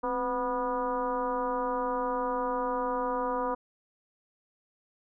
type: tone with frequency modulation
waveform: sine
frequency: 740 Hz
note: F#5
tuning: in tune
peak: -27 dBFS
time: 0.03-3.55 s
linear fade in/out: 10 ms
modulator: 239 Hz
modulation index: 1.9
effects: none